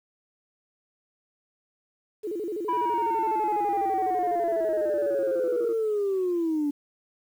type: tone with vibrato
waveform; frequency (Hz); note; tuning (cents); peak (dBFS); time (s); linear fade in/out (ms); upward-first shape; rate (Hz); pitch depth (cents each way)
sine; 382; G4; -45; -28; 2.23-5.74; 20; square; 12; 190
type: linear sweep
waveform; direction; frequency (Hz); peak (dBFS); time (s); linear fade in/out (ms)
sine; down; 991 to 284; -22; 2.68-6.71; 10
effects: tanh soft clip ceiling -19 dBFS + 9-bit